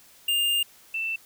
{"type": "tone pair in turn", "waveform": ["square", "sine"], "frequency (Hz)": [2807, 2667], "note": ["F7", "E7"], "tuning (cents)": [8, 20], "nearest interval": "minor second", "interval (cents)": 88, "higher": "first", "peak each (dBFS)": [-22, -26], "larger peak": "first", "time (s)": [[0.28, 0.63], [0.94, 1.16]], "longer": "first", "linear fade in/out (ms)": 5, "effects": ["white hiss -54 dBFS RMS until 1.25 s"]}